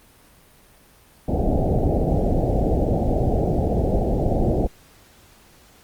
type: low-pass noise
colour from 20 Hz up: pink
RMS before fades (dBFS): -20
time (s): 1.28-4.67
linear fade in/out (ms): 5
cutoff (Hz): 780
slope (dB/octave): 96
effects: pink hiss -52 dBFS RMS until 5.83 s + Opus 32 kbps